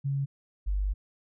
sine tone pair in turn, 138.59 / 49 Hz, C#3 / G1, 0 / 0 cents, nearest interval octave + tritone, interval 1800 cents, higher first, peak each -26 / -25 dBFS, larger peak second, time 0.04-0.26 / 0.66-0.94 s, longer second, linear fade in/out 20 ms, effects none

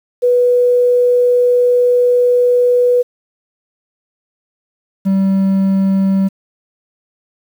sine / triangle tone pair in turn, 491.1 / 193.32 Hz, B4 / G3, -10 / -24 cents, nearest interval octave + major third, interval 1614 cents, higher first, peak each -8 dBFS, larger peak neither, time 0.22-3.03 / 5.05-6.29 s, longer first, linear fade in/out 20 ms, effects 7-bit

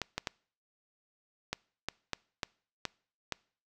clicks, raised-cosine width 0.2 ms, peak -15 dBFS, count 9, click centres 0.017 / 0.18 / 0.272 / 1.53 / 1.886 / 2.133 / 2.432 / 2.853 / 3.323 s, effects noise-tail reverb RT60 0.5 s tail -25 dB re dry

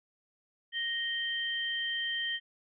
sine tone pair together, 1864.7 / 3136 Hz, A#6 / G7, 0 / 0 cents, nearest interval major sixth, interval 900 cents, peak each -34 / -33 dBFS, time 0.72-2.4 s, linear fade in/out 50 ms, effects none

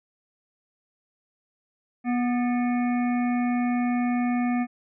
harmonic tone with a mistuned harmonic, 243.8 Hz, B3, 22 cents flat, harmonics 1 / 3 / 5 / 7 / 9 / 10, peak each -22 / -31 / -39 / -40 / -39 / -45 dBFS, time 2.04-4.67 s, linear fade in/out 50 ms, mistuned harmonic 7, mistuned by +57 cents, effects none

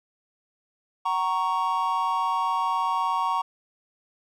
triangle chord, F# major, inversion none, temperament equal with one note detuned, 755.5 / 932.3 / 1108.7 Hz, F#5 / A#5 / C#6, +36 / 0 / 0 cents, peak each -29 / -24 / -24 dBFS, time 1.05-3.42 s, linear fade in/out 10 ms, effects none

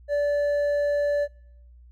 sine tone with hard clipping, 580 Hz, D5, 22 cents flat, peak -22 dBFS, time 0.08-1.28 s, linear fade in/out 50 ms, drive 4 dB, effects noise-tail reverb RT60 0.8 s tail -25 dB re dry + added 60 Hz sine -47 dBFS peak until 1.91 s

